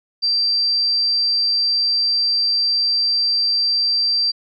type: tone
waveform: sine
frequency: 4699 Hz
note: D8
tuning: in tune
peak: -15 dBFS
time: 0.22-4.32 s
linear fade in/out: 20 ms
effects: none